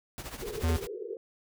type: noise with tremolo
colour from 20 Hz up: pink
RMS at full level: -38 dBFS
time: 0.18-0.87 s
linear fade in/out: 0 ms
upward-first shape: triangle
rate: 14 Hz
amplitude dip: 80%
type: band-pass noise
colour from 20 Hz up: pink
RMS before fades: -39 dBFS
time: 0.42-1.17 s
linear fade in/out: 2 ms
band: 370 to 480 Hz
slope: 96 dB/octave
type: tone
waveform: square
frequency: 81.5 Hz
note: E2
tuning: 19 cents flat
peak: -25 dBFS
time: 0.63-0.77 s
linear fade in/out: 10 ms
effects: none